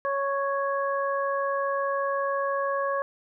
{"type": "harmonic tone", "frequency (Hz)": 554.4, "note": "C#5", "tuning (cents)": 0, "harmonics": [1, 2, 3], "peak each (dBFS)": [-27, -28, -34], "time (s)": [0.05, 3.02], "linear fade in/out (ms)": 0, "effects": []}